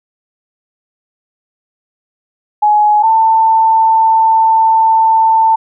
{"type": "tone pair in turn", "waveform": "sine", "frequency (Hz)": [841, 891.8], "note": ["G#5", "A5"], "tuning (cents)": [22, 23], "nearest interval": "minor second", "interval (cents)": 101, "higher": "second", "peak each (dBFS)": -6, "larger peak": "neither", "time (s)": [[2.62, 3.03], [3.03, 5.56]], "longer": "second", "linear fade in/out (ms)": 10, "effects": []}